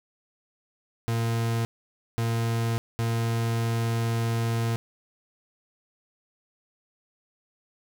40% pulse tone bursts at uneven times, 115.1 Hz, A#2, 22 cents flat, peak -23 dBFS, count 3, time 1.08-1.65 / 2.18-2.78 / 2.99-4.76 s, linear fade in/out 0 ms, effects none

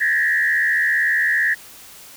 sine tone with frequency modulation, 1796 Hz, A6, 35 cents sharp, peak -15 dBFS, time 0-1.55 s, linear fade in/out 20 ms, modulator 77.7 Hz, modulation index 1.7, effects white hiss -42 dBFS RMS until 2.16 s

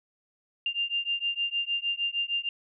sine beating tone pair, 2792 / 2798.5 Hz, F7 / F7, -1 / +3 cents, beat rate 6.5 Hz, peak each -30 / -30 dBFS, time 0.66-2.49 s, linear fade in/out 2 ms, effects none

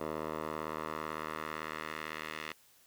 10% pulse tone with band-pass filter sweep, 77.9 Hz, D#2, 3 cents sharp, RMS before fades -40 dBFS, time 0-2.53 s, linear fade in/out 10 ms, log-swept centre 720 to 2300 Hz, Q 1.3, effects white hiss -64 dBFS RMS until 2.86 s

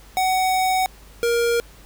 square tone pair in turn, 749 / 470.1 Hz, F#5 / A#4, +21 / +15 cents, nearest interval minor sixth, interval 806 cents, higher first, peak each -18 dBFS, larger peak neither, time 0.17-0.86 / 1.23-1.6 s, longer first, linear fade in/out 0 ms, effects added 50 Hz sine -45 dBFS peak until 1.85 s + pink hiss -49 dBFS RMS until 1.85 s

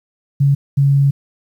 sine tone pair in turn, 140 / 139.51 Hz, C#3 / C#3, +18 / +11 cents, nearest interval unison, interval 7 cents, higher first, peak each -9 dBFS, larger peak neither, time 0.4-0.55 / 0.77-1.11 s, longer second, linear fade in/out 10 ms, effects 8-bit

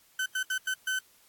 35% pulse tone bursts at uneven times, 1523 Hz, F#6, 50 cents sharp, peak -26 dBFS, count 5, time 0.19-0.26 / 0.35-0.43 / 0.5-0.58 / 0.67-0.74 / 0.87-0.99 s, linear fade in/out 5 ms, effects white hiss -62 dBFS RMS until 1.28 s + AAC 64 kbps

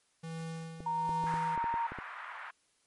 square tone with tremolo, 163.3 Hz, E3, 16 cents flat, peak -38 dBFS, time 0.23-1.56 s, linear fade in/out 10 ms, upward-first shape sine, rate 1.2 Hz, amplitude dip 60%
clicks, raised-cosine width 2 ms, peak -29 dBFS, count 9, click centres 0.805 / 1.093 / 1.24 / 1.34 / 1.577 / 1.642 / 1.741 / 1.92 / 1.987 s
sine tone, 928 Hz, A#5, 8 cents flat, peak -30 dBFS, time 0.86-1.87 s, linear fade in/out 5 ms
white band-pass noise, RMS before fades -44 dBFS, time 1.26-2.51 s, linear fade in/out 10 ms, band 940 to 1700 Hz, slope 24 dB/octave
effects white hiss -72 dBFS RMS until 2.86 s + MP3 48 kbps

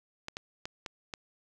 clicks, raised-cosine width 0.2 ms, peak -20 dBFS, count 5, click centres 0.284 / 0.369 / 0.655 / 0.862 / 1.138 s, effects none

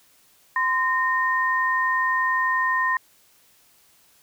sine tone pair together, 1031.6 / 1840 Hz, C6 / A#6, -25 / -23 cents, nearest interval minor seventh, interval 1002 cents, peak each -22 dBFS, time 0.56-2.97 s, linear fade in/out 2 ms, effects white hiss -58 dBFS RMS until 4.22 s

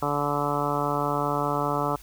harmonic tone, 145 Hz, D3, 22 cents flat, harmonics 1 / 2 / 3 / 4 / 5 / 6 / 7 / 8 / 9, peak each -32 / -32 / -32 / -32 / -32 / -32 / -32 / -32 / -32 dBFS, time 0.02-1.96 s, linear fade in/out 5 ms, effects added 50 Hz sine -47 dBFS peak until 2.02 s + white hiss -51 dBFS RMS until 2.02 s

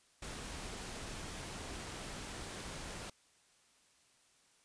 pink noise, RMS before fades -45 dBFS, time 0.22-3.1 s, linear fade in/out 5 ms, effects white hiss -69 dBFS RMS until 4.64 s + resampled to 22050 Hz

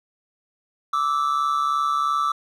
triangle tone pair together, 1167.1 / 1310 Hz, D6 / E6, -11 / -11 cents, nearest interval major second, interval 200 cents, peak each -20 / -21 dBFS, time 0.93-2.32 s, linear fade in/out 5 ms, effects none

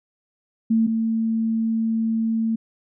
sine tone pair in turn, 224.6 / 224.6 Hz, A3 / A3, +36 / +36 cents, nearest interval unison, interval 0 cents, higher neither, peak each -15 / -19 dBFS, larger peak first, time 0.7-0.87 / 0.87-2.56 s, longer second, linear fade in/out 10 ms, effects none

